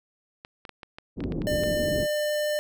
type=clicks; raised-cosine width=0.3 ms; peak=-24 dBFS; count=10; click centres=0.449 / 0.652 / 0.693 / 0.832 / 0.985 / 1.205 / 1.239 / 1.322 / 1.419 / 1.636 s
type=low-pass noise; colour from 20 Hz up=white; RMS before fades=-30 dBFS; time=1.16-2.07 s; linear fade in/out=50 ms; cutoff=360 Hz; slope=24 dB/octave
type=tone; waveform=square; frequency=599 Hz; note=D5; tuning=34 cents sharp; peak=-25 dBFS; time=1.47-2.59 s; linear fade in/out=0 ms
effects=none